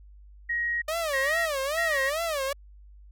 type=tone bursts; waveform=sine; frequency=1889 Hz; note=A#6; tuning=22 cents sharp; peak=-25 dBFS; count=3; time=0.49-2.1 s; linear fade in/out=10 ms; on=330 ms; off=310 ms
type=tone with vibrato; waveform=sawtooth; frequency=600 Hz; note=D5; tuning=37 cents sharp; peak=-23 dBFS; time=0.88-2.53 s; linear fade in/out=5 ms; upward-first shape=sine; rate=2.4 Hz; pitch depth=210 cents each way
effects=added 50 Hz sine -47 dBFS peak until 3.11 s